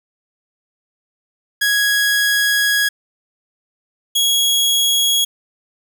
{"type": "tone pair in turn", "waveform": "sawtooth", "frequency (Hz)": [1661.2, 3322], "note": ["G#6", "G#7"], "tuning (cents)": [0, 0], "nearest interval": "octave", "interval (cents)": 1200, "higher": "second", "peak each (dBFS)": -10, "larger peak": "neither", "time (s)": [[1.61, 2.89], [4.15, 5.25]], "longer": "first", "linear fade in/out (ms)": 10, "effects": []}